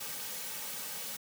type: noise with comb filter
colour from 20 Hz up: white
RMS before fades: -40 dBFS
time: 0-1.17 s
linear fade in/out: 10 ms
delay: 2.9 ms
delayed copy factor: -0.7
effects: high-pass 150 Hz 12 dB/octave